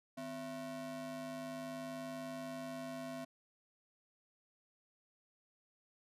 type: ring-modulated tone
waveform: square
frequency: 205.9 Hz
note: G#3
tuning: 15 cents flat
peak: -40 dBFS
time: 0.17-3.25 s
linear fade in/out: 10 ms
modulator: 462 Hz
effects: resampled to 32000 Hz